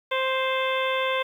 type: harmonic tone with a mistuned harmonic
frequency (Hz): 524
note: C5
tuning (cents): +2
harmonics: 1 / 2 / 3 / 4 / 5 / 6 / 7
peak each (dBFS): -26 / -28 / -33 / -31 / -33 / -37 / -34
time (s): 0.11-1.23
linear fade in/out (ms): 10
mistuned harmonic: 7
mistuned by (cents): -72
effects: 9-bit